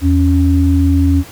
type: tone pair together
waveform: sine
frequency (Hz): 82.41 / 277.4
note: E2 / C#4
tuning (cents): 0 / +1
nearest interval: octave + major sixth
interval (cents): 2101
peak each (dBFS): -10 / -12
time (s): 0.01-1.24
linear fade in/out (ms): 50
effects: pink hiss -36 dBFS RMS until 1.31 s